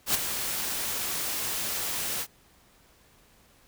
white noise with ADSR envelope, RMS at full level -22 dBFS, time 0.06-2.27 s, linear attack 87 ms, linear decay 10 ms, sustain -9 dB, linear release 62 ms, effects pink hiss -60 dBFS RMS until 3.67 s

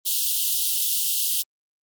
white high-pass noise, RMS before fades -23 dBFS, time 0.05-1.43 s, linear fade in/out 20 ms, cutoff 2800 Hz, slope 96 dB/octave, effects Opus 32 kbps

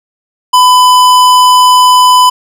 sine tone with hard clipping, 1002 Hz, B5, 25 cents sharp, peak -4 dBFS, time 0.53-2.3 s, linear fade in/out 10 ms, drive 18 dB, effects none

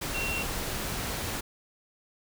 sine tone in noise, 2735 Hz, F7, 37 cents flat, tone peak -31 dBFS, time 0.14-0.43 s, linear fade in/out 10 ms, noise pink, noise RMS -33 dBFS, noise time 0.01-1.41 s, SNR -1 dB, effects none

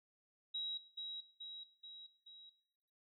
sine tone with echo, 3846 Hz, B7, 47 cents flat, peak -38 dBFS, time 0.54-0.78 s, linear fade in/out 10 ms, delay 430 ms, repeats 4, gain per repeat -4 dB, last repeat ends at 2.5 s, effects noise-tail reverb RT60 1.0 s tail -20 dB re dry

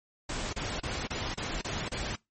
pink noise bursts, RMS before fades -34 dBFS, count 7, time 0.29-2.156 s, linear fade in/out 5 ms, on 240 ms, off 31 ms, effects noise-tail reverb RT60 0.2 s tail -23 dB re dry + MP3 32 kbps

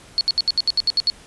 sine tone bursts, 4381 Hz, C#8, 21 cents flat, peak -14 dBFS, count 10, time 0.18-1.1 s, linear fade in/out 0 ms, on 29 ms, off 70 ms, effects pink hiss -46 dBFS RMS until 1.26 s + resampled to 24000 Hz

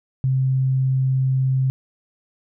sine tone, 131.7 Hz, C3, 12 cents sharp, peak -16 dBFS, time 0.24-1.7 s, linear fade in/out 0 ms, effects none

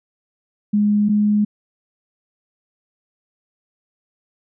sine tone pair in turn, 207.7 / 208.8 Hz, G#3 / G#3, 0 / +10 cents, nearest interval unison, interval 10 cents, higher second, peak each -13 dBFS, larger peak neither, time 0.73-1.09 / 1.09-1.45 s, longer neither, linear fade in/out 10 ms, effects none

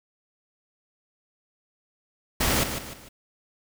pink noise with echo, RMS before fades -23 dBFS, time 2.4-2.64 s, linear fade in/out 10 ms, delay 150 ms, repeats 3, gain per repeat -8 dB, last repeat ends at 3.09 s, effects none

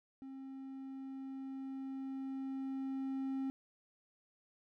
triangle tone with level ramp, 267.7 Hz, C4, 40 cents sharp, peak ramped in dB -44 to -33 dBFS, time 0.22-3.5 s, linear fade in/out 0 ms, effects none

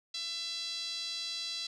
5% pulse tone with band-pass filter, 670 Hz, E5, 28 cents sharp, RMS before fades -38 dBFS, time 0.14-1.67 s, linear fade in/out 5 ms, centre 4100 Hz, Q 4, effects none

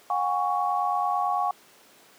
sine tone cluster, 723 / 812 / 1115 Hz, F#5 / G#5 / C#6, -40 / -39 / +10 cents, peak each -27 dBFS, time 0.1-1.51 s, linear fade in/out 2 ms, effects pink hiss -54 dBFS RMS until 2.18 s + high-pass 300 Hz 12 dB/octave

